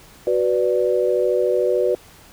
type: chord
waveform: sine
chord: B minor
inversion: second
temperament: equal with one note detuned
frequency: 371.9 / 493.9 / 587.3 Hz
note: F#4 / B4 / D5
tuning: +9 / 0 / 0 cents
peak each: -20 / -19 / -22 dBFS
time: 0.27-1.95 s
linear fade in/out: 2 ms
effects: pink hiss -47 dBFS RMS until 2.32 s